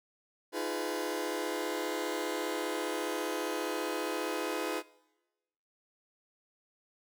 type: chord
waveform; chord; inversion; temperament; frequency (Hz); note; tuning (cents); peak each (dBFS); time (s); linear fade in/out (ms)
sawtooth; F half-diminished seventh; third; just; 314.3 / 349.2 / 419.1 / 502.9; Eb4 / F4 / Ab4 / Cb5; +18 / 0 / +16 / +31; -34; 0.52-4.83; 50
effects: noise-tail reverb RT60 1.0 s tail -21 dB re dry